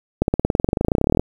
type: accelerating click train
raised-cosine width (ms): 2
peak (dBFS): -3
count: 26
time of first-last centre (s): 0.22-1.195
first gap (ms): 61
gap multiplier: 0.96
effects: 7-bit